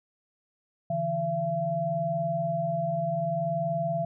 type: tone cluster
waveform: sine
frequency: 143 / 163.6 / 676 Hz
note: D3 / E3 / E5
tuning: -46 / -13 / +43 cents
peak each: -35 / -32 / -27 dBFS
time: 0.9-4.05 s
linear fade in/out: 5 ms
effects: none